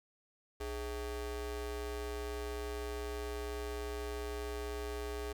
40% pulse ring-modulated tone, 238.2 Hz, A#3, 38 cents sharp, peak -34 dBFS, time 0.6-5.33 s, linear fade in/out 10 ms, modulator 177 Hz, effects none

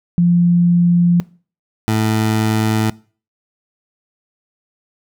sine / 20% pulse tone pair in turn, 173.8 / 109.49 Hz, F3 / A2, -8 / -8 cents, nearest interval minor sixth, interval 800 cents, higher first, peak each -9 dBFS, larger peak neither, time 0.18-1.2 / 1.88-2.9 s, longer neither, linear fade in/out 0 ms, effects noise-tail reverb RT60 0.4 s tail -22 dB re dry

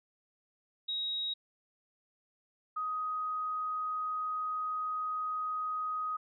sine tone pair in turn, 3800 / 1253.2 Hz, A#7 / D#6, +33 / +12 cents, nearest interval octave + perfect fifth, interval 1921 cents, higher first, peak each -32 / -32 dBFS, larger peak neither, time 0.88-1.34 / 2.76-6.17 s, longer second, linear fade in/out 10 ms, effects none

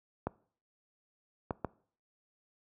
clicks, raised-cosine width 1 ms, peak -18 dBFS, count 3, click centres 0.27 / 1.508 / 1.647 s, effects noise-tail reverb RT60 0.5 s tail -22 dB re dry + high-pass 60 Hz 12 dB/octave

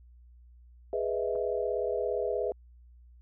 sine chord, E major seventh, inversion first, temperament equal, 415.3 / 493.9 / 622.3 / 659.3 Hz, G#4 / B4 / D#5 / E5, 0 / 0 / 0 / 0 cents, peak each -32 / -32 / -36 / -35 dBFS, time 0.93-2.52 s, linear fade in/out 2 ms
clicks, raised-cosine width 1 ms, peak -37 dBFS, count 2, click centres 1.353 / 1.36 s
effects added 60 Hz sine -52 dBFS peak until 3.21 s

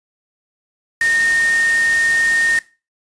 sine tone in noise, 1839 Hz, A#6, 24 cents flat, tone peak -13 dBFS, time 1.01-2.59 s, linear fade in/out 2 ms, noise white, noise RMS -26 dBFS, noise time 1.01-2.59 s, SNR +10 dB, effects noise-tail reverb RT60 0.3 s tail -18 dB re dry + resampled to 22050 Hz

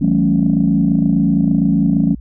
sine chord, A dominant seventh, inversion second, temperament equal with one note detuned, 164.81 / 191.41 / 220 / 277.2 Hz, E3 / G3 / A3 / C#4, 0 / -41 / 0 / 0 cents, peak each -16 dBFS, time 0.01-2.15 s, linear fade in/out 10 ms, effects tanh soft clip ceiling -3 dBFS + added 60 Hz sine -31 dBFS peak until 2.2 s

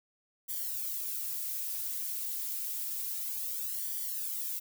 violet noise with flanger, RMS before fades -36 dBFS, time 0.48-4.6 s, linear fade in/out 20 ms, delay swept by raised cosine 0.75 to 3.75 ms, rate 0.29 Hz, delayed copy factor -1, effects none

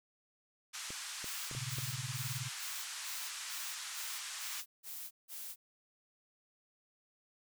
white band-pass noise, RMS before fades -44 dBFS, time 0.73-4.62 s, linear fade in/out 20 ms, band 1000 to 8600 Hz, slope 24 dB/octave
clicks, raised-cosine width 2 ms, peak -34 dBFS, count 5, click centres 0.905 / 1.243 / 1.513 / 1.55 / 1.785 s
blue noise bursts, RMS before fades -45 dBFS, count 10, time 1.23-5.56 s, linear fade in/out 50 ms, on 280 ms, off 170 ms
sine tone with tremolo, 127.4 Hz, C3, 46 cents flat, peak -35 dBFS, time 1.51-2.51 s, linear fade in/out 50 ms, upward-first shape sine, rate 19 Hz, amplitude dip 100%
effects none

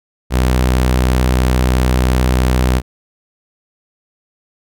sawtooth tone, 63 Hz, B1, 35 cents sharp, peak -7 dBFS, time 0.3-2.82 s, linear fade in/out 50 ms, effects none

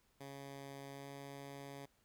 10% pulse tone with pitch glide, 138.59 to 139.63 Hz, C#3 to C#3, 0 to +13 cents, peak -40 dBFS, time 0.2-1.86 s, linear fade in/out 10 ms, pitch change +13 cents, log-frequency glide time 0.94-1.08 s, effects pink hiss -75 dBFS RMS until 2.04 s

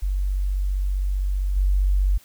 sine tone with level steps, 47.65 Hz, G1, 48 cents flat, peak -20 / -16 dBFS, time 0.02-2.18 s, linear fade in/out 10 ms, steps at 1.56 s, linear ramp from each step 10 ms, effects white hiss -53 dBFS RMS until 2.24 s

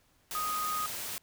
sine tone in noise, 1244.5 Hz, D#6, in tune, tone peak -31 dBFS, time 0.35-0.86 s, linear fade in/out 0 ms, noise white, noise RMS -38 dBFS, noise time 0.31-1.18 s, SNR +4 dB, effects pink hiss -68 dBFS RMS until 1.22 s

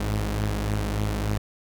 sawtooth tone pair together, 53.62 / 103.83 Hz, A1 / G#2, -44 / 0 cents, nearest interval major seventh, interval 1144 cents, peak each -23 / -23 dBFS, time 0-1.38 s, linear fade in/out 5 ms, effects none

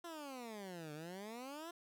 15% pulse exponential two-way sweep, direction down then up, 350 to 146.83 to 350 Hz, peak -40 dBFS, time 0.04-1.71 s, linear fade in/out 5 ms, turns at 0.93 s, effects none

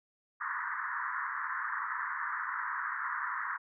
pink band-pass noise, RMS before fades -36 dBFS, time 0.4-3.58 s, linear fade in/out 20 ms, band 970 to 1900 Hz, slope 96 dB/octave, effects none

